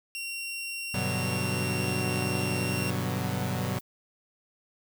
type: tone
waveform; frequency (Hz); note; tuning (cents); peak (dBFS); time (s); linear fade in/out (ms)
sawtooth; 2745; F7; -31; -30; 0.15-2.9; 0
type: chord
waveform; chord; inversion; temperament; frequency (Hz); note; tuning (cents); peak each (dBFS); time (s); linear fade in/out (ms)
sawtooth; G major seventh; none; equal; 98 / 123.47 / 146.83 / 185; G2 / B2 / D3 / F#3; 0 / 0 / 0 / 0; -30 / -28 / -32 / -29; 0.94-3.79; 5
type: noise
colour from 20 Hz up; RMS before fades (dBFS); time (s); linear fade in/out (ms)
violet; -47; 2.71-3.81; 10
effects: none